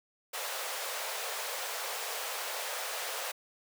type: high-pass noise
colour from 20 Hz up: pink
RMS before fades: -37 dBFS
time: 0.33-3.32 s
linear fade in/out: 10 ms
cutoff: 470 Hz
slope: 48 dB/octave
effects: none